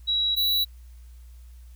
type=tone pair in turn; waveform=sine / square; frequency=3884 / 3925 Hz; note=B7 / B7; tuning=-30 / -11 cents; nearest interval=unison; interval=19 cents; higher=second; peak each=-21 dBFS; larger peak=neither; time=0.07-0.36 / 0.36-0.65 s; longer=neither; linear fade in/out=20 ms; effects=added 60 Hz sine -43 dBFS peak until 1.75 s + white hiss -63 dBFS RMS until 1.75 s